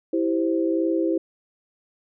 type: chord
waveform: sine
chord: C major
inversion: first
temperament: equal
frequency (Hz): 329.6 / 392 / 523.3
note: E4 / G4 / C5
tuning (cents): 0 / 0 / 0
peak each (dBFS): -21 / -27 / -27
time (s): 0.13-1.18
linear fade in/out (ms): 5
effects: none